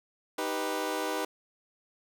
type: chord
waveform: 20% pulse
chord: Eb augmented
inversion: none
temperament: equal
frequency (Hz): 311.1 / 392 / 493.9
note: Eb4 / G4 / B4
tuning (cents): 0 / 0 / 0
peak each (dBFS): -30 / -30 / -29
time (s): 0.38-1.25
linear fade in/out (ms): 5
effects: none